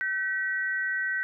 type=tone pair together; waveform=sine; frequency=1529.7 / 1925 Hz; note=G6 / B6; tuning=-43 / -45 cents; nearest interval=major third; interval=398 cents; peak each=-28 / -30 dBFS; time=0.01-1.23 s; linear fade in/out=0 ms; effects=none